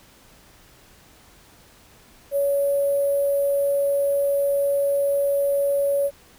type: tone with sample-and-hold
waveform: sine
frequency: 562 Hz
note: C#5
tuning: 24 cents sharp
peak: -18 dBFS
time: 2.31-6.11 s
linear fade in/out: 50 ms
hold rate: 11025 Hz
effects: pink hiss -52 dBFS RMS until 6.38 s